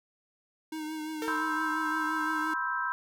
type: tone with vibrato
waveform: square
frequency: 311.1 Hz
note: D#4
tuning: in tune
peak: -35 dBFS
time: 0.72-2.54 s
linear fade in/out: 5 ms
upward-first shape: triangle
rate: 5.8 Hz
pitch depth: 35 cents each way
type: tone with exponential decay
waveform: sawtooth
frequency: 453.4 Hz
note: A#4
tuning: 48 cents flat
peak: -28 dBFS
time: 1.22-1.78 s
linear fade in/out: 1 ms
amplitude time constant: 120 ms
type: chord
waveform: sine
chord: C major seventh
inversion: third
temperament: just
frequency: 981.1 / 1046.5 / 1308.1 / 1569.8 Hz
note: B5 / C6 / E6 / G6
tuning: -12 / 0 / -14 / +2 cents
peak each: -35 / -37 / -34 / -32 dBFS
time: 1.28-2.92 s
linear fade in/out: 0 ms
effects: none